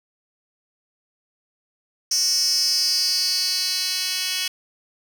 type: tone with high-pass filter sweep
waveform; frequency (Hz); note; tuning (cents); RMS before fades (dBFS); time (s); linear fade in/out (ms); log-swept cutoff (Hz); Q
10% pulse; 370; F#4; 0; -22; 2.11-4.48; 5; 5700 to 3500; 7.1
effects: none